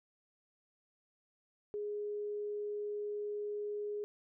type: tone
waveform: sine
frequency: 415.3 Hz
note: G#4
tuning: in tune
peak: -36 dBFS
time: 1.74-4.04 s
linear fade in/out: 0 ms
effects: none